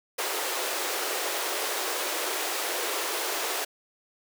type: high-pass noise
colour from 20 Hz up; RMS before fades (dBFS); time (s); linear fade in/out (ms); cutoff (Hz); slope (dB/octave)
pink; -30; 0.18-3.65; 10; 350; 48
effects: none